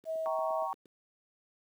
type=click train; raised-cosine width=3 ms; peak=-37 dBFS; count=8; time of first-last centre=0.04-0.857 s; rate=8.57 Hz
type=tone; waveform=sine; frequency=643 Hz; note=E5; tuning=43 cents flat; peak=-31 dBFS; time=0.05-0.68 s; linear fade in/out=50 ms
type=chord; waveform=sine; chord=G diminished; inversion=none; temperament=equal with one note detuned; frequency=774.1 / 932.3 / 1108.7 Hz; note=G5 / Bb5 / Db6; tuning=-22 / 0 / 0 cents; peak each=-37 dBFS; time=0.26-0.73 s; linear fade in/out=0 ms
effects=high-pass 400 Hz 12 dB/octave + 10-bit